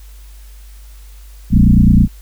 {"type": "tone with frequency modulation", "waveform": "sine", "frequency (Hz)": 123.5, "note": "B2", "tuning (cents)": 0, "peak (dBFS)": -5, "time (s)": [1.5, 2.08], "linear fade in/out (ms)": 50, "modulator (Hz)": 29.4, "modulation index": 3.7, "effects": ["added 50 Hz sine -34 dBFS peak until 2.21 s", "white hiss -48 dBFS RMS until 2.21 s"]}